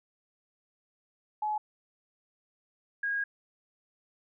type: tone pair in turn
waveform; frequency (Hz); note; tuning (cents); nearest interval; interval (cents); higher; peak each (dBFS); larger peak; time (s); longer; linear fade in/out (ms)
sine; 850 / 1636.4; G#5 / G#6; +40 / -26; major seventh; 1134; second; -28; neither; 1.42-1.58 / 3.03-3.24; second; 5
effects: none